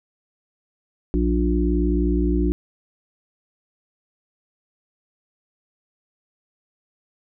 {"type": "harmonic tone with a mistuned harmonic", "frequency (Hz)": 58.9, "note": "A#1", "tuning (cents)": 19, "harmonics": [1, 3, 5, 6], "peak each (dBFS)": [-20, -25, -23, -25], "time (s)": [1.14, 2.52], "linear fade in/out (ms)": 0, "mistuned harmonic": 3, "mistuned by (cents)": 59, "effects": []}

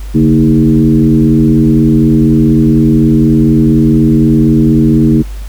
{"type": "tone with frequency modulation", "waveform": "sine", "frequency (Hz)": 229.2, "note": "A#3", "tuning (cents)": -29, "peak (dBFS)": -4, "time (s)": [0.14, 5.23], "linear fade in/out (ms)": 20, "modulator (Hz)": 84.1, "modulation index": 1.3, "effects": ["added 50 Hz sine -19 dBFS peak until 5.48 s", "pink hiss -37 dBFS RMS until 5.48 s"]}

